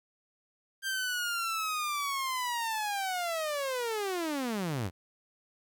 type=linear sweep; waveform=sawtooth; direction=down; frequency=1588 to 80.7 Hz; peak=-27 dBFS; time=0.82-4.91 s; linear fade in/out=50 ms; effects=11-bit